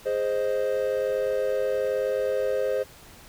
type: chord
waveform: triangle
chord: Ab major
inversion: none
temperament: equal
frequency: 415.3 / 523.3 / 622.3 Hz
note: Ab4 / C5 / Eb5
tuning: 0 / 0 / 0 cents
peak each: -27 / -23 / -29 dBFS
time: 0.05-2.84 s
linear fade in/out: 20 ms
effects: pink hiss -49 dBFS RMS until 3.28 s